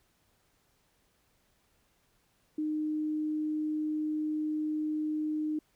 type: tone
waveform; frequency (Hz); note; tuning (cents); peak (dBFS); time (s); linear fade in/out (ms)
sine; 306.7; D#4; -25; -29; 2.58-5.59; 5
effects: pink hiss -71 dBFS RMS until 5.75 s